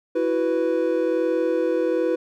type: chord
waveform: triangle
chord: E suspended second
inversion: none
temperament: just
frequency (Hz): 329.6 / 370.8 / 494.4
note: E4 / F#4 / B4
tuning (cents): 0 / +4 / +2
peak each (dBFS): -22 / -24 / -20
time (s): 0.15-2.16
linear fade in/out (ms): 10
effects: none